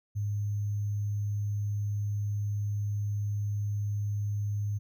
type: tone with sample-and-hold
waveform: sine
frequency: 103.1 Hz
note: G#2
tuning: 12 cents flat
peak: -28 dBFS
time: 0.15-4.79 s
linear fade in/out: 20 ms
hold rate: 6300 Hz
effects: none

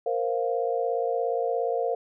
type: chord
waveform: sine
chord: Bb suspended second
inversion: none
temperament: equal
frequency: 466.2 / 523.3 / 698.5 Hz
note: Bb4 / C5 / F5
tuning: 0 / 0 / 0 cents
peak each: -27 / -29 / -29 dBFS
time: 0.06-1.95 s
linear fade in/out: 5 ms
effects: none

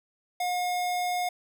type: tone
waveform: square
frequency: 718 Hz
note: F5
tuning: 48 cents sharp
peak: -27 dBFS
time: 0.4-1.29 s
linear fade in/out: 5 ms
effects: none

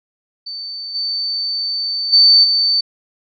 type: tone with level steps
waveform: sine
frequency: 4548 Hz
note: C#8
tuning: 44 cents sharp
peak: -25 / -18 / -6 / -12 dBFS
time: 0.46-2.81 s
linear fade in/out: 10 ms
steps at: 0.94 / 2.12 / 2.43 s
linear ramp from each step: 20 ms
effects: none

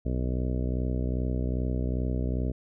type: harmonic tone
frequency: 62.5 Hz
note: B1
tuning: 21 cents sharp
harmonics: 1 / 2 / 3 / 4 / 5 / 6 / 7 / 8 / 9 / 10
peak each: -28 / -32 / -37 / -35 / -40 / -42 / -41 / -46 / -46 / -45 dBFS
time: 0.05-2.52 s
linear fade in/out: 10 ms
effects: none

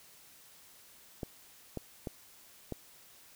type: clicks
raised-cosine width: 2 ms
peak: -23 dBFS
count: 4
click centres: 1.232 / 1.773 / 2.072 / 2.723 s
effects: white hiss -58 dBFS RMS until 3.35 s

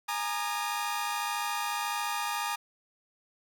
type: chord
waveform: sawtooth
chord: Ab suspended second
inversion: none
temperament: equal with one note detuned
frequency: 830.6 / 932.3 / 1218.9 Hz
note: Ab5 / Bb5 / Eb6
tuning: 0 / 0 / -36 cents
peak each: -31 dBFS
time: 0.08-2.56 s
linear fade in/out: 10 ms
effects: none

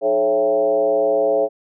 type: tone with frequency modulation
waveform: sine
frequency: 547 Hz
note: C#5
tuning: 23 cents flat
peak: -14 dBFS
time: 0.01-1.49 s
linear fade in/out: 50 ms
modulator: 120 Hz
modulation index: 1.2
effects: none

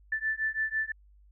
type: beating tone pair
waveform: sine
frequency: 1757 / 1763 Hz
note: A6 / A6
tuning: -3 / +3 cents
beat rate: 6 Hz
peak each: -31 dBFS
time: 0.12-0.92 s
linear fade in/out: 5 ms
effects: added 50 Hz sine -55 dBFS peak until 1.31 s

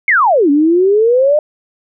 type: exponential two-way sweep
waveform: sine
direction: down then up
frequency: 2256 to 278.9 to 615 Hz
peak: -7 dBFS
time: 0.08-1.39 s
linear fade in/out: 2 ms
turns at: 0.5 s
effects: none

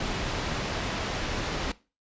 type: low-pass noise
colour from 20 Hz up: pink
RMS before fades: -31 dBFS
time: 0-1.72 s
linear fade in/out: 5 ms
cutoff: 5100 Hz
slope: 12 dB/octave
effects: noise-tail reverb RT60 0.3 s tail -19 dB re dry + resampled to 16000 Hz

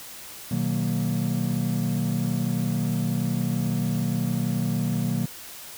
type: chord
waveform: triangle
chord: B major seventh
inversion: none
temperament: equal with one note detuned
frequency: 123.47 / 155.56 / 186.61 / 233.1 Hz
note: B2 / D#3 / F#3 / A#3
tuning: 0 / 0 / +15 / 0 cents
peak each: -26 dBFS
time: 0.51-5.26 s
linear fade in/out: 5 ms
effects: tanh soft clip ceiling -12 dBFS + white hiss -41 dBFS RMS until 5.77 s

